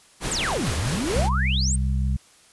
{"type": "noise with tremolo", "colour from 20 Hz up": "pink", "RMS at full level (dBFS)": -27, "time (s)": [0.2, 1.3], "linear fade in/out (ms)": 50, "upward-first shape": "sine", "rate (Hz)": 4.5, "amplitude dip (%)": 25}
{"type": "exponential two-way sweep", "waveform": "sine", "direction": "down then up", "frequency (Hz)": [8980, 66.7, 8980], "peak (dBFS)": -24, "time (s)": [0.31, 1.76], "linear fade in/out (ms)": 5, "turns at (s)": 0.74}
{"type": "harmonic tone", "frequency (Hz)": 65.41, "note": "C2", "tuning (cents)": 0, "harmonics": [1, 2, 3], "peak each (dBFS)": [-21, -27, -31], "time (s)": [1.15, 2.17], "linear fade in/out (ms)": 10}
{"effects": ["white hiss -54 dBFS RMS until 2.52 s", "resampled to 24000 Hz"]}